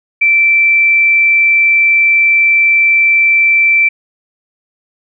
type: tone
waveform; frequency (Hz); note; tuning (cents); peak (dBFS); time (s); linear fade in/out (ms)
sine; 2336; D7; -10; -6; 0.21-3.89; 10
effects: none